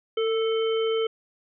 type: harmonic tone with a mistuned harmonic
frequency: 440 Hz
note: A4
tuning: in tune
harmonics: 1 / 3 / 5 / 7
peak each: -22 / -35 / -40 / -34 dBFS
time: 0.17-1.07 s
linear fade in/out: 5 ms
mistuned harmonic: 1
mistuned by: +33 cents
effects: none